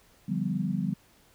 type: chord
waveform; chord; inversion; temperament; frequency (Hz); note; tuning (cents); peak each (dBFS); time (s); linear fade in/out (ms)
sine; G dominant seventh; second; equal; 146.83 / 174.61 / 196 / 246.9; D3 / F3 / G3 / B3; 0 / 0 / 0 / 0; -34 / -31 / -30 / -35; 0.28-0.94; 10
effects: pink hiss -61 dBFS RMS until 1.34 s